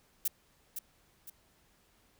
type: noise with echo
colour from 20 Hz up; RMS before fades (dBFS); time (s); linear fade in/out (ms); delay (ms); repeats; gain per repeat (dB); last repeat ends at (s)
violet; -30; 0.25-0.28; 5; 510; 2; -8; 1.3
effects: pink hiss -68 dBFS RMS until 2.19 s